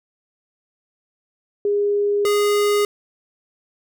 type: tone pair in turn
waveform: sine / square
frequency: 408.8 / 412.4 Hz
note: G#4 / G#4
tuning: -27 / -12 cents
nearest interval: unison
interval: 15 cents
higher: second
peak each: -16 dBFS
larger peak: neither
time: 1.65-2.25 / 2.25-2.85 s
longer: neither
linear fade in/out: 2 ms
effects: none